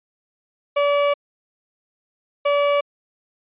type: tone bursts at uneven times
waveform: 35% pulse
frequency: 574 Hz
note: D5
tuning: 40 cents flat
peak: -14 dBFS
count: 2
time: 0.76-1.14 / 2.45-2.81 s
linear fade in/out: 10 ms
effects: resampled to 8000 Hz